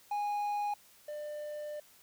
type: tone pair in turn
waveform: triangle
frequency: 825 / 596.8 Hz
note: G#5 / D5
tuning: -12 / +28 cents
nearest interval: tritone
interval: 560 cents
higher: first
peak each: -29 / -36 dBFS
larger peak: first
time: 0.11-0.74 / 1.08-1.8 s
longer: second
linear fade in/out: 5 ms
effects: white hiss -61 dBFS RMS until 2.02 s